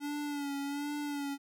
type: tone with vibrato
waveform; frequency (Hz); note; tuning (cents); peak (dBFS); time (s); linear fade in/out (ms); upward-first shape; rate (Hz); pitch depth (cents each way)
square; 286.7; D4; -42; -35; 0-1.38; 50; sine; 1.3; 42
effects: none